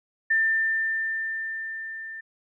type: tone with level ramp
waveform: sine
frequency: 1790 Hz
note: A6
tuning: 29 cents sharp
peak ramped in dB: -18 to -35 dBFS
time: 0.3-2.21 s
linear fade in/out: 10 ms
effects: none